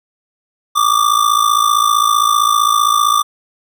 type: ring-modulated tone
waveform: square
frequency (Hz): 1180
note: D6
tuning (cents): +8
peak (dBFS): -8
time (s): 0.75-3.23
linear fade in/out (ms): 20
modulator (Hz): 27.7
effects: none

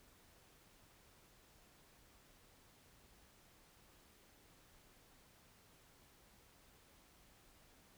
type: silence
effects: pink hiss -67 dBFS RMS until 7.97 s

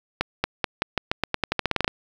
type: accelerating click train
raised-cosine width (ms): 0.3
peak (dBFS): -5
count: 17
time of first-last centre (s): 0.21-1.879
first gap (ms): 230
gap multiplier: 0.88
effects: 7-bit

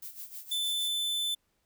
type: noise with tremolo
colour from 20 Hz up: violet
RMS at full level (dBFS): -41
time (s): 0.02-0.88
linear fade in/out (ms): 5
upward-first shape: sine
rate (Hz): 6.4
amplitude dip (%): 75
type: tone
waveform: 45% pulse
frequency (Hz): 3520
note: A7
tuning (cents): 0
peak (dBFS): -29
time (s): 0.51-1.35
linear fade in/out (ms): 10
effects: pink hiss -75 dBFS RMS until 1.65 s

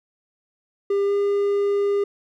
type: tone with pitch glide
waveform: triangle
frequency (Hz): 399.8 to 403.7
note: G4 to G#4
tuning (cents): +34 to -49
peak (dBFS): -16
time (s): 0.9-2.04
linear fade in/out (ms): 5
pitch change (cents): +17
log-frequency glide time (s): 1.05-1.12
effects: none

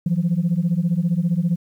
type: beating tone pair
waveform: sine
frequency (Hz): 164.81 / 179.81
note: E3 / F#3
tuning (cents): 0 / -49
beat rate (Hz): 15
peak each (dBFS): -19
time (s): 0.06-1.56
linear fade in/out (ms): 5
effects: tanh soft clip ceiling -12 dBFS + 9-bit

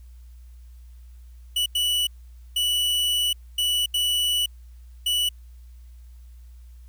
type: tone bursts at uneven times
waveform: 45% pulse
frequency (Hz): 2954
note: F#7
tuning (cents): -3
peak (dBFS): -20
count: 6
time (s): 1.56-1.66 / 1.75-2.07 / 2.56-3.33 / 3.58-3.86 / 3.94-4.46 / 5.06-5.29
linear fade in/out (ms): 5
effects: added 60 Hz sine -42 dBFS peak until 6.88 s + white hiss -65 dBFS RMS until 6.88 s

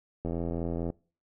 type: click train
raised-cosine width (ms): 2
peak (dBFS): -20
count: 56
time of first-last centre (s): 0.25-0.902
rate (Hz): 84.4
effects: noise-tail reverb RT60 0.4 s tail -24 dB re dry

